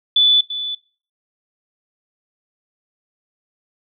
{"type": "tone with echo", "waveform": "sine", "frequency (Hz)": 3477, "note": "A7", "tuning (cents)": -21, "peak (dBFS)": -10, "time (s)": [0.16, 0.41], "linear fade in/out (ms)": 5, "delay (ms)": 340, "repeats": 1, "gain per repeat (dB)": -12, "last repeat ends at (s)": 0.75, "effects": ["noise-tail reverb RT60 0.4 s tail -21 dB re dry"]}